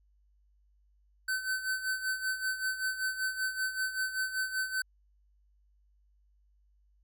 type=tone with tremolo; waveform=square; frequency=1526 Hz; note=G6; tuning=47 cents flat; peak=-29 dBFS; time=1.28-4.82 s; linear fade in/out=5 ms; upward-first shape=sine; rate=5.2 Hz; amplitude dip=70%; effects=added 50 Hz sine -64 dBFS peak until 7.03 s